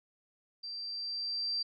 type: tone with level ramp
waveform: sine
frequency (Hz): 4699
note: D8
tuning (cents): 0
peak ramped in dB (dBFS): -39 to -30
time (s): 0.63-1.63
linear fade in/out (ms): 10
effects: none